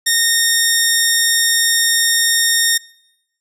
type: tone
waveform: 10% pulse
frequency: 1843 Hz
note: A#6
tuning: 20 cents flat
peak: -3 dBFS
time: 0.06-2.78 s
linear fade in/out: 10 ms
effects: noise-tail reverb RT60 0.9 s tail -25 dB re dry + resampled to 32000 Hz